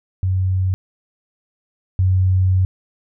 sine tone pair in turn, 93.5 / 93.18 Hz, F#2 / F#2, +19 / +13 cents, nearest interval unison, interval 6 cents, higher first, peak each -15 / -12 dBFS, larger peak second, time 0.23-0.74 / 1.99-2.65 s, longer second, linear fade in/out 0 ms, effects none

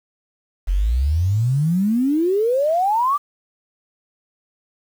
sine exponential sweep, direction up, 42.21 to 1200 Hz, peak -15 dBFS, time 0.67-3.18 s, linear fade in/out 20 ms, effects 7-bit

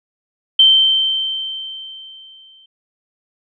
sine tone with exponential decay, 3114 Hz, G7, 12 cents flat, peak -5 dBFS, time 0.59-2.66 s, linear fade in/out 5 ms, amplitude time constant 450 ms, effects none

